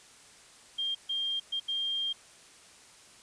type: tone bursts at uneven times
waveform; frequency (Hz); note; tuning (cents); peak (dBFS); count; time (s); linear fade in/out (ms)
sine; 3200; G7; +35; -29; 4; 0.78-0.95 / 1.09-1.4 / 1.52-1.6 / 1.68-2.13; 10
effects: white hiss -55 dBFS RMS until 3.22 s + resampled to 22050 Hz

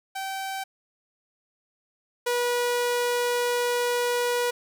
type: tone pair in turn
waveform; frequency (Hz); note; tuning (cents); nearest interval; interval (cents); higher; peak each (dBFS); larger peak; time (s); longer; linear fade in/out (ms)
sawtooth; 773 / 485.3; G5 / B4; -24 / -30; minor sixth; 806; first; -26 / -19; second; 0.15-0.64 / 2.26-4.51; second; 10
effects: none

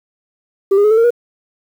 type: tone with pitch steps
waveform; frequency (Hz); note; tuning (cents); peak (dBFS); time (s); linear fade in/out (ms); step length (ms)
sine; 392 / 407.9 / 424.5 / 441.8 / 459.8 / 478.4; G4 / G#4 / G#4 / A4 / A#4 / A#4; 0 / -31 / +38 / +7 / -24 / +45; -5; 0.71-1.106; 10; 66
effects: tanh soft clip ceiling -7 dBFS + 7-bit

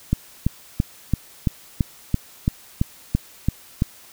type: click train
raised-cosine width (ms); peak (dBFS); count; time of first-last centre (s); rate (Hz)
5; -5; 12; 0.13-3.821; 2.98
effects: white hiss -47 dBFS RMS until 4.12 s

